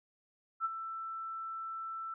sine tone with ADSR envelope, 1330 Hz, E6, 15 cents sharp, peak -28 dBFS, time 0.6-2.14 s, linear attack 49 ms, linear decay 27 ms, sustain -10 dB, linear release 3 ms, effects none

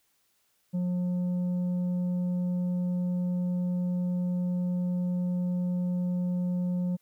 sine tone with tanh clipping, 179 Hz, F3, 43 cents sharp, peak -27 dBFS, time 0.73-6.97 s, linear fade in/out 20 ms, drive 5 dB, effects white hiss -71 dBFS RMS until 7.01 s

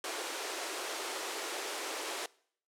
pink high-pass noise, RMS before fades -38 dBFS, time 0.04-2.26 s, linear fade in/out 2 ms, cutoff 330 Hz, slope 48 dB/octave, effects noise-tail reverb RT60 0.6 s tail -23 dB re dry + low-pass 10000 Hz 12 dB/octave

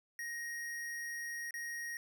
square tone with dropouts, 1875 Hz, A#6, 10 cents sharp, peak -40 dBFS, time 0.19-1.97 s, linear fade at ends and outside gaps 1 ms, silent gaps 1.508-1.54 s, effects none

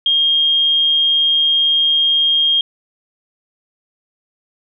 sine tone, 3229 Hz, G#7, 49 cents flat, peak -11 dBFS, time 0.06-2.61 s, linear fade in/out 2 ms, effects none

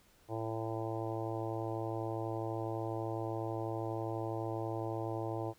harmonic tone, 112.1 Hz, A2, 33 cents sharp, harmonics 1 / 3 / 4 / 5 / 6 / 7 / 8 / 9, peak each -40 / -40 / -44 / -44 / -45 / -45 / -48 / -51 dBFS, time 0.28-5.54 s, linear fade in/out 50 ms, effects pink hiss -66 dBFS RMS until 5.58 s

